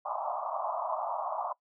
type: band-pass noise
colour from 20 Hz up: pink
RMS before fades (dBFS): -34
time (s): 0.05-1.53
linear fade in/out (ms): 10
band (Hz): 610 to 1200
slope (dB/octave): 96
effects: noise-tail reverb RT60 0.1 s tail -21 dB re dry